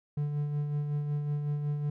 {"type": "tone with tremolo", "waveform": "triangle", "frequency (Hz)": 146.83, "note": "D3", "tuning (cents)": 0, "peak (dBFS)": -25, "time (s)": [0.17, 1.9], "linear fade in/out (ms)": 5, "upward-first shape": "sine", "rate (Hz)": 5.4, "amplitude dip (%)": 40, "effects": []}